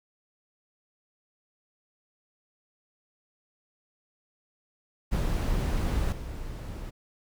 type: noise with level steps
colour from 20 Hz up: brown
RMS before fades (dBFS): -27 / -37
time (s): 5.11-6.91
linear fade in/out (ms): 20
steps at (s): 6.12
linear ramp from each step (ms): 5
effects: none